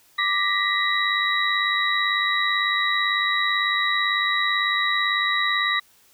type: tone cluster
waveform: sine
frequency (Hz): 1178 / 1888 / 1986 / 3871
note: D6 / A#6 / B6 / B7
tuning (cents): +5 / +22 / +9 / -35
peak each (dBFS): -25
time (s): 0.18-5.8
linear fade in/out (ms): 10
effects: white hiss -57 dBFS RMS until 6.13 s